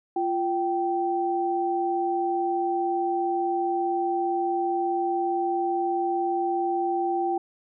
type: tone pair together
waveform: sine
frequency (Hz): 346.6 / 778.1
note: F4 / G5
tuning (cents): -13 / -13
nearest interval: octave + major second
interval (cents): 1400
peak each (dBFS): -26 / -25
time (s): 0.16-7.38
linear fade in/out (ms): 5
effects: none